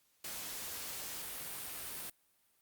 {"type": "noise", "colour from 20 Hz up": "white", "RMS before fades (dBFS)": -43, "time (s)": [0.24, 2.1], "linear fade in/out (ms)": 5, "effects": ["white hiss -73 dBFS RMS until 2.61 s", "Opus 48 kbps"]}